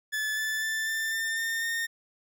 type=tone with pitch steps; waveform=40% pulse; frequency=1733 / 1749.1 / 1765.3 / 1781.7 / 1798.3 / 1815 / 1831.8 Hz; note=A6 / A6 / A6 / A6 / A6 / A#6 / A#6; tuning=-27 / -11 / +5 / +21 / +37 / -47 / -31 cents; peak=-27 dBFS; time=0.12-1.87 s; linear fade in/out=20 ms; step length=250 ms; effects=none